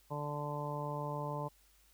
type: harmonic tone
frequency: 146.83 Hz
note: D3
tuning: in tune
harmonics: 1 / 2 / 3 / 4 / 5 / 6 / 7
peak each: -40 / -48 / -46 / -43 / -53 / -43 / -44 dBFS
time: 0.1-1.49 s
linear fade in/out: 20 ms
effects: added 50 Hz sine -68 dBFS peak until 1.93 s + white hiss -68 dBFS RMS until 1.93 s